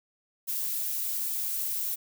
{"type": "noise", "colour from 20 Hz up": "violet", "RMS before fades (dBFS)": -31, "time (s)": [0.47, 1.96], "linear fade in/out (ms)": 20, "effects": []}